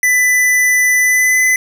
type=tone with pitch glide; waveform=square; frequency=1994 to 2018 Hz; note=B6 to B6; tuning=+16 to +37 cents; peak=-10 dBFS; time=0.03-1.56 s; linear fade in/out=2 ms; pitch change=+21 cents; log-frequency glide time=0.98-1.43 s; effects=none